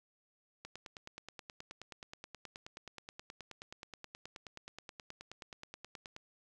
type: click train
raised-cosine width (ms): 0.2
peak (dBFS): -29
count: 53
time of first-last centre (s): 0.65-6.164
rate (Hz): 9.43
effects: none